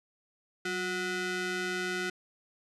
sawtooth ring-modulated tone, 550 Hz, C#5, 14 cents flat, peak -24 dBFS, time 0.65-2.1 s, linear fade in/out 5 ms, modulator 912 Hz, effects low-pass 8000 Hz 12 dB/octave

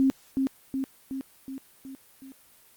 sine tone with echo, 267.4 Hz, C4, 38 cents sharp, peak -18 dBFS, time 0-0.1 s, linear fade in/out 0 ms, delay 370 ms, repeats 6, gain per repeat -4 dB, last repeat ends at 2.32 s, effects white hiss -57 dBFS RMS until 2.76 s + Opus 32 kbps

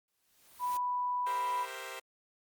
white noise with exponential growth, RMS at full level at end -44 dBFS, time 0.08-0.77 s, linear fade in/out 1 ms, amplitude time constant 150 ms
sine tone, 987.8 Hz, B5, in tune, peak -30 dBFS, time 0.59-1.67 s, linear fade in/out 50 ms
10% pulse chord, C dominant seventh, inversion second, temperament equal, 392 / 466.2 / 523.3 / 659.3 Hz, G4 / Bb4 / C5 / E5, 0 / 0 / 0 / 0 cents, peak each -39 / -39 / -36 / -40 dBFS, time 1.26-2 s, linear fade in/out 10 ms
effects Opus 48 kbps

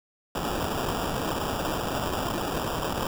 violet noise with sample-and-hold, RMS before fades -29 dBFS, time 0.35-3.07 s, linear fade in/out 2 ms, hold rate 2100 Hz, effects none

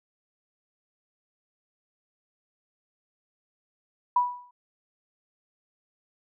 sine tone with exponential decay, 981 Hz, B5, 12 cents flat, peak -16 dBFS, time 4.16-4.51 s, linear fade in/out 5 ms, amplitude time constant 75 ms, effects none

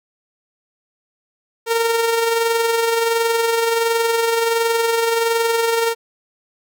sawtooth tone with amplitude modulation, 460 Hz, A#4, 23 cents flat, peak -10 dBFS, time 1.66-5.95 s, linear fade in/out 50 ms, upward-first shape sine, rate 21.4 Hz, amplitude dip 40%, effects none

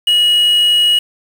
triangle tone with quantisation, 2902 Hz, F#7, 34 cents flat, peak -7 dBFS, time 0.07-0.99 s, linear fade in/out 5 ms, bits 5, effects none

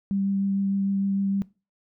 sine tone with vibrato, 196.6 Hz, G3, 5 cents sharp, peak -22 dBFS, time 0.11-1.42 s, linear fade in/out 0 ms, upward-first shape triangle, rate 6.6 Hz, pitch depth 12 cents each way, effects noise-tail reverb RT60 0.3 s tail -21 dB re dry

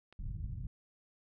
click, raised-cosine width 0.3 ms, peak -40 dBFS, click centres 0.126 s
pink low-pass noise, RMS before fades -40 dBFS, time 0.19-0.67 s, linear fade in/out 5 ms, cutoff 140 Hz, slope 24 dB/octave
effects none

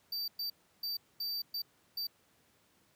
square tone bursts at uneven times, 4645 Hz, D8, 20 cents flat, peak -35 dBFS, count 6, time 0.12-0.28 / 0.39-0.5 / 0.83-0.97 / 1.2-1.42 / 1.54-1.62 / 1.97-2.07 s, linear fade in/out 5 ms, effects pink hiss -69 dBFS RMS until 2.95 s + high-pass 100 Hz 12 dB/octave

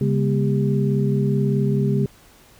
sine tone cluster, 138 / 202.8 / 241.3 / 399.1 Hz, C#3 / G#3 / B3 / G4, -7 / -41 / -40 / +31 cents, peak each -19 / -22 / -28 / -25 dBFS, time 0.01-2.06 s, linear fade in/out 2 ms, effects pink hiss -51 dBFS RMS until 2.59 s

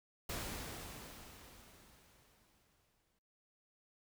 pink noise with exponential decay, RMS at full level -41 dBFS, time 0.29-3.19 s, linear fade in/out 5 ms, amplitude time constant 630 ms, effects noise-tail reverb RT60 0.6 s tail -24 dB re dry

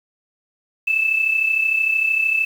sine tone with amplitude modulation, 2628 Hz, E7, 6 cents flat, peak -13 dBFS, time 0.87-2.45 s, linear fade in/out 10 ms, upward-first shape sine, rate 33.2 Hz, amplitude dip 60%, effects 7-bit

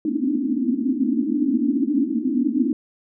white band-pass noise, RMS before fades -21 dBFS, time 0.05-2.73 s, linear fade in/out 2 ms, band 230 to 310 Hz, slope 96 dB/octave, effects none

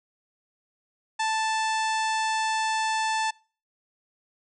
harmonic tone, 880 Hz, A5, in tune, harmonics 1 / 2 / 3 / 4 / 5 / 6 / 7 / 8 / 9 / 10, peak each -25 / -31 / -35 / -37 / -39 / -41 / -42 / -43 / -44 / -45 dBFS, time 1.19-3.31 s, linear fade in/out 10 ms, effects noise-tail reverb RT60 0.4 s tail -25 dB re dry

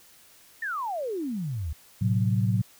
sine exponential sweep, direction down, 1864.7 to 69.3 Hz, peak -28 dBFS, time 0.62-1.73 s, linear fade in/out 5 ms
sine chord, F# diminished, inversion first, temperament equal with one note detuned, 110 / 128.57 / 185 Hz, A2 / C3 / F#3, 0 / -30 / 0 cents, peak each -23 / -28 / -27 dBFS, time 2.01-2.62 s, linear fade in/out 10 ms
effects white hiss -55 dBFS RMS until 2.79 s

